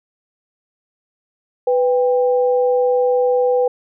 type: tone pair together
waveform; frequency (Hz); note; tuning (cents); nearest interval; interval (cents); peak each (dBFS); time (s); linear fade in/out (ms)
sine; 496.6 / 794.5; B4 / G5; +9 / +23; minor sixth; 814; -13 / -22; 1.67-3.68; 5
effects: none